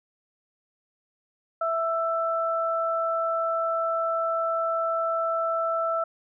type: tone pair together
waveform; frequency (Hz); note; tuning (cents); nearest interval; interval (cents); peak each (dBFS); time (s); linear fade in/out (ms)
sine; 659.3 / 1327.4; E5 / E6; 0 / +12; octave; 1212; -26; 1.61-6.04; 5
effects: none